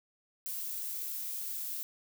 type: noise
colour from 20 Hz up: violet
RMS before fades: -38 dBFS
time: 0.46-1.83 s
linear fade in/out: 0 ms
effects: none